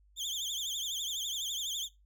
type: tone with vibrato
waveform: 30% pulse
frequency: 3363 Hz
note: G#7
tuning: 21 cents sharp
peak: -31 dBFS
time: 0.16-1.89 s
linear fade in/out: 50 ms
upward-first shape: triangle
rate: 12 Hz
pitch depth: 170 cents each way
effects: noise-tail reverb RT60 0.2 s tail -18 dB re dry + added 50 Hz sine -61 dBFS peak until 2.05 s